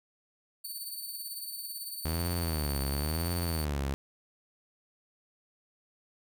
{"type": "tone with tremolo", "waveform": "5% pulse", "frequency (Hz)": 4516, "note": "C#8", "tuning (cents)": 31, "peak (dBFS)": -29, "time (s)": [0.64, 3.65], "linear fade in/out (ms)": 10, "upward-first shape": "sine", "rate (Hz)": 18, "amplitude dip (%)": 45}
{"type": "tone with vibrato", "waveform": "sawtooth", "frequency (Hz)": 77.3, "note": "D#2", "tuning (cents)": -11, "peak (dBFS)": -26, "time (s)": [2.05, 3.94], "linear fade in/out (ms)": 0, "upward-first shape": "sine", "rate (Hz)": 0.96, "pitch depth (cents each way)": 210}
{"effects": []}